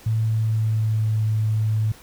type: tone with pitch glide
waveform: sine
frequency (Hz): 111 to 108.78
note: A2 to A2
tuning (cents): +16 to -19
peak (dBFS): -18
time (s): 0.06-1.92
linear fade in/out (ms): 5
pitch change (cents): -35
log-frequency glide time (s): 0.22-1.22
effects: pink hiss -47 dBFS RMS until 2.02 s